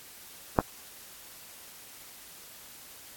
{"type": "click", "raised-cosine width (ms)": 1, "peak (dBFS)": -4, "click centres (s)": 0.588, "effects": ["white hiss -49 dBFS RMS until 3.16 s", "AAC 64 kbps"]}